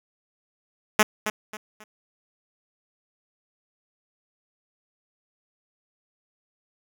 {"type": "tone with echo", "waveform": "5% pulse", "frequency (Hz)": 213.7, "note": "G#3", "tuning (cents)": 50, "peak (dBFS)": -3, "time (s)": [0.99, 1.03], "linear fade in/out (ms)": 5, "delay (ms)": 270, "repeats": 3, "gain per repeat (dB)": -10, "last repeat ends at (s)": 1.84, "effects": []}